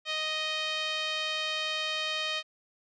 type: tone with low-pass filter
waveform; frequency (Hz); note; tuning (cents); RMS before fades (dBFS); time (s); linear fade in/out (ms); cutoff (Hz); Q
5% pulse; 622.3; D#5; 0; -32; 0.05-2.43; 50; 3400; 2
effects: none